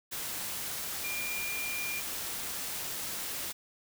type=tone in noise; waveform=sine; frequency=2400 Hz; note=D7; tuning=37 cents sharp; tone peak=-35 dBFS; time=1.03-2.01 s; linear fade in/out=20 ms; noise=white; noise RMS=-37 dBFS; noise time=0.11-3.53 s; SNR=-1 dB; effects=none